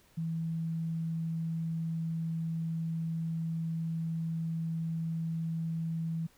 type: tone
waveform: sine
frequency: 163.5 Hz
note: E3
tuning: 14 cents flat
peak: -31 dBFS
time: 0.17-6.27 s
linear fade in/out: 10 ms
effects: pink hiss -64 dBFS RMS until 6.37 s